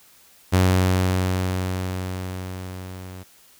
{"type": "tone with level ramp", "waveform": "sawtooth", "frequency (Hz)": 92.5, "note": "F#2", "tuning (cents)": 0, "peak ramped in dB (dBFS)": [-10, -32], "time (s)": [0.52, 3.24], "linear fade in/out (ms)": 20, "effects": ["white hiss -53 dBFS RMS until 3.59 s"]}